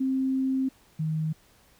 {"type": "tone pair in turn", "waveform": "sine", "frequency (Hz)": [264.1, 157.03], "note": ["C4", "D#3"], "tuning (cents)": [16, 16], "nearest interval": "major sixth", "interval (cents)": 900, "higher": "first", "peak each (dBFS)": [-23, -25], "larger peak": "first", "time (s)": [[0, 0.69], [0.99, 1.33]], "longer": "first", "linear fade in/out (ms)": 10, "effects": ["pink hiss -60 dBFS RMS until 1.79 s"]}